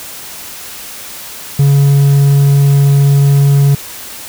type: tone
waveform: triangle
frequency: 140.5 Hz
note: C#3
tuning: 24 cents sharp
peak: -3 dBFS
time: 1.59-3.75 s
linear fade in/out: 5 ms
effects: white hiss -28 dBFS RMS until 4.28 s